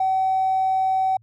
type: tone with tanh clipping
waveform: triangle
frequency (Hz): 760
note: F#5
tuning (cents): +46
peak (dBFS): -17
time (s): 0-1.17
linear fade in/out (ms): 5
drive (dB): 1
effects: added 111 Hz sine -52 dBFS peak until 1.22 s